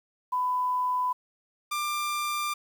sine / sawtooth tone pair in turn, 1000 / 1189.2 Hz, B5 / D6, +21 / +21 cents, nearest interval minor third, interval 300 cents, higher second, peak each -24 dBFS, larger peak neither, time 0.32-1.13 / 1.71-2.54 s, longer second, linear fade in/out 10 ms, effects 9-bit

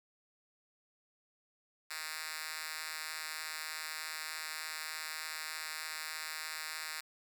5% pulse tone with high-pass filter, 156.7 Hz, D#3, 13 cents sharp, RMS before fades -42 dBFS, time 1.9-7.01 s, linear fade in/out 10 ms, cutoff 2200 Hz, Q 0.83, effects none

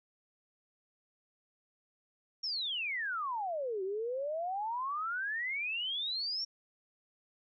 sine exponential two-way sweep, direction down then up, 5610 to 370 to 5610 Hz, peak -33 dBFS, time 2.43-6.45 s, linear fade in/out 10 ms, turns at 3.83 s, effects none

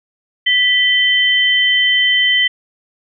sine tone pair together, 1975.5 / 3084 Hz, B6 / G7, 0 / -29 cents, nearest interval minor sixth, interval 771 cents, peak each -13 dBFS, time 0.46-2.48 s, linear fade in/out 10 ms, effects none

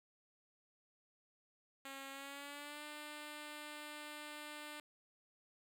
5% pulse tone with pitch glide, 272.4 to 298.8 Hz, C#4 to D4, -30 to +30 cents, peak -36 dBFS, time 1.85-4.8 s, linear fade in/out 2 ms, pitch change +160 cents, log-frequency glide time 2.11-2.84 s, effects none

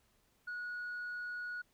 sine tone, 1457 Hz, F#6, 27 cents flat, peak -37 dBFS, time 0.47-1.62 s, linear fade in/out 10 ms, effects tanh soft clip ceiling -37 dBFS + pink hiss -73 dBFS RMS until 1.73 s

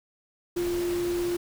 sine tone in noise, 349.2 Hz, F4, in tune, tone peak -25 dBFS, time 0.56-1.37 s, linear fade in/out 10 ms, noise pink, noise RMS -38 dBFS, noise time 0.56-1.37 s, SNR +10 dB, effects none

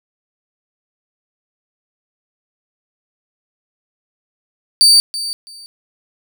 35% pulse tone with echo, 4612 Hz, D8, 32 cents flat, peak -5 dBFS, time 4.81-5 s, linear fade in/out 0 ms, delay 330 ms, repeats 2, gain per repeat -14 dB, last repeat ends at 5.66 s, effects none

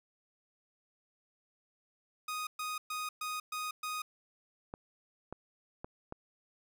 sawtooth tone bursts, 1244.5 Hz, D#6, in tune, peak -32 dBFS, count 6, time 2.28-4.02 s, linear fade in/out 5 ms, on 190 ms, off 120 ms
clicks, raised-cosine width 1 ms, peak -27 dBFS, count 4, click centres 4.739 / 5.326 / 5.845 / 6.124 s
effects none

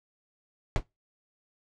brown noise with exponential decay, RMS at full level -17 dBFS, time 0.76-0.83 s, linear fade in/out 0 ms, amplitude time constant 15 ms, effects noise-tail reverb RT60 0.2 s tail -22 dB re dry + low-pass 6000 Hz 12 dB/octave

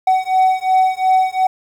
triangle beating tone pair, 750 / 752.8 Hz, F#5 / F#5, +23 / +30 cents, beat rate 2.8 Hz, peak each -13 dBFS, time 0.07-1.47 s, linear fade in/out 5 ms, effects 8-bit

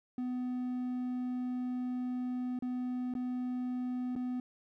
triangle tone with dropouts, 250 Hz, B3, 21 cents sharp, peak -31 dBFS, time 0.18-4.4 s, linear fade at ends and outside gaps 2 ms, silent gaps 2.59-2.623 / 3.139-3.151 / 4.154-4.161 s, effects none

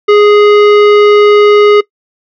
sine tone with hard clipping, 415.3 Hz, G#4, in tune, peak -4 dBFS, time 0.08-1.81 s, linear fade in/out 10 ms, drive 16 dB, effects noise-tail reverb RT60 0.1 s tail -21 dB re dry + low-pass 4000 Hz 12 dB/octave

